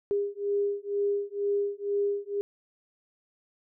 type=beating tone pair; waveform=sine; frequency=403.9 / 406 Hz; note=G#4 / G#4; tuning=-48 / -39 cents; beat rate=2.1 Hz; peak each=-29 dBFS; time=0.11-2.41 s; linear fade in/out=0 ms; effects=none